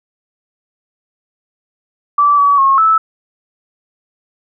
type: tone with pitch steps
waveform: sine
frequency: 1160 / 1139 / 1086 / 1310 Hz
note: D6 / C#6 / C#6 / E6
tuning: -22 / +47 / -36 / -11 cents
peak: -7 dBFS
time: 2.18-2.98 s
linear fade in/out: 5 ms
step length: 200 ms
effects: none